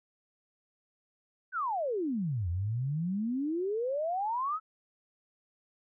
sine exponential two-way sweep, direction down then up, 1575 to 83 to 1324 Hz, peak -29 dBFS, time 1.52-4.6 s, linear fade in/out 50 ms, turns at 2.49 s, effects none

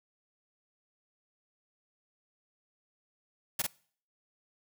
white noise with echo, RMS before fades -30 dBFS, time 3.59-3.62 s, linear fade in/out 5 ms, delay 47 ms, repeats 1, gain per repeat -2 dB, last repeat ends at 3.667 s, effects noise-tail reverb RT60 0.5 s tail -23 dB re dry

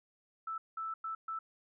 sine tone bursts at uneven times, 1318.5 Hz, E6, in tune, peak -36 dBFS, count 4, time 0.47-0.58 / 0.77-0.94 / 1.04-1.15 / 1.28-1.39 s, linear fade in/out 5 ms, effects none

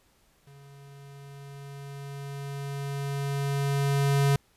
square tone with level ramp, 140 Hz, C#3, 18 cents sharp, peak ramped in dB -50 to -20 dBFS, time 0.47-4.36 s, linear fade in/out 2 ms, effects pink hiss -65 dBFS RMS until 4.56 s + resampled to 32000 Hz

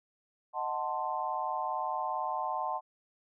sine chord, D# diminished seventh, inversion none, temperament equal with one note detuned, 622.3 / 740 / 884.6 / 1046.5 Hz, D#5 / F#5 / A5 / C6, 0 / 0 / +9 / 0 cents, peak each -40 / -36 / -35 / -36 dBFS, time 0.53-2.81 s, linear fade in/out 50 ms, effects none

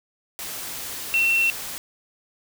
sine tone in noise, 2709 Hz, E7, 47 cents sharp, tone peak -17 dBFS, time 1.14-1.5 s, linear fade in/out 0 ms, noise white, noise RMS -33 dBFS, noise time 0.39-1.78 s, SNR +13 dB, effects none

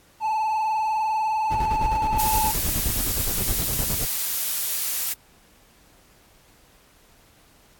triangle tone with vibrato, 871 Hz, A5, 18 cents flat, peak -19 dBFS, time 0.2-2.53 s, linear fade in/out 50 ms, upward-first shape triangle, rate 20 Hz, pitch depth 65 cents each way
brown noise with tremolo, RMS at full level -26 dBFS, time 1.5-4.06 s, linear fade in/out 20 ms, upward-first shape square, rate 9.6 Hz, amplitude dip 65%
blue noise, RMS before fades -25 dBFS, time 2.18-5.14 s, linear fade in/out 20 ms
effects pink hiss -56 dBFS RMS until 7.79 s + AAC 64 kbps

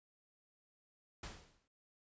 pink noise with exponential decay, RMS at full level -44 dBFS, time 1.23-1.68 s, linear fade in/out 5 ms, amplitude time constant 96 ms, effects resampled to 16000 Hz

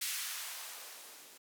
violet noise with band-pass filter sweep, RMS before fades -43 dBFS, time 0.01-1.38 s, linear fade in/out 10 ms, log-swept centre 2300 to 210 Hz, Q 1, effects none

